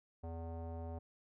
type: tone with low-pass filter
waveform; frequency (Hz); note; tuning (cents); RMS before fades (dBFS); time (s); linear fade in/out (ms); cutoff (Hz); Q
square; 82.8; E2; +8; -44; 0.23-0.99; 10; 710; 2.9
effects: none